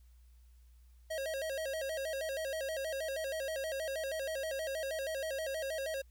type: tone with vibrato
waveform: square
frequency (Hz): 587.3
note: D5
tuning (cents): 0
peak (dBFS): -36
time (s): 1.1-6.02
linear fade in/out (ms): 10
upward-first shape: square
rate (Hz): 6.3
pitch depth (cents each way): 140
effects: added 60 Hz sine -57 dBFS peak until 6.1 s + white hiss -75 dBFS RMS until 6.1 s